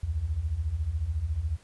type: beating tone pair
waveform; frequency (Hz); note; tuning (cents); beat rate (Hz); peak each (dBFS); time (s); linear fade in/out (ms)
sine; 68.7 / 82.7; C#2 / E2; -15 / +6; 14; -32 / -28; 0.03-1.57; 5
effects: pink hiss -59 dBFS RMS until 1.63 s + resampled to 24000 Hz